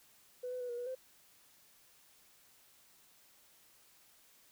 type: tone with pitch steps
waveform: sine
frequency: 497.6 / 503 / 493.1 / 478.2 / 487.6 / 517 Hz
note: B4 / B4 / B4 / A#4 / B4 / C5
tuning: +13 / +32 / -3 / +44 / -22 / -21 cents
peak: -37 dBFS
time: 0.43-0.952 s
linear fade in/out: 10 ms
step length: 87 ms
effects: tanh soft clip ceiling -33 dBFS + white hiss -65 dBFS RMS until 4.51 s